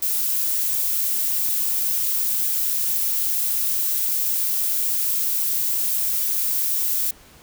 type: noise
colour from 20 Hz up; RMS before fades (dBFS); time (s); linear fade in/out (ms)
violet; -22; 0.02-7.11; 5
effects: pink hiss -49 dBFS RMS until 7.42 s